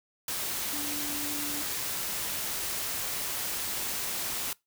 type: tone in noise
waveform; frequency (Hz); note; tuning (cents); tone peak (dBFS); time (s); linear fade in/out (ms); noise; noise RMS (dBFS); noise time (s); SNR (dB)
sine; 292.6; D4; -6; -38; 0.73-1.62; 2; white; -33; 0.28-4.53; -8
effects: noise-tail reverb RT60 0.2 s tail -23 dB re dry